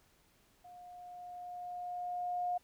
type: tone with level ramp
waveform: sine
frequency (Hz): 714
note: F5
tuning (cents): +38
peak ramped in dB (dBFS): -51 to -31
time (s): 0.64-2.58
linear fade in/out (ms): 10
effects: pink hiss -69 dBFS RMS until 2.63 s